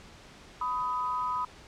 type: tone pair together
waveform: sine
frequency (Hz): 997 / 1254.5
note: B5 / D#6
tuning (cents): +16 / +14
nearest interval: major third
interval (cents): 398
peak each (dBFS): -30 / -32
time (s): 0.61-1.45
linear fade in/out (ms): 5
effects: pink hiss -51 dBFS RMS until 1.67 s + low-pass 6000 Hz 12 dB/octave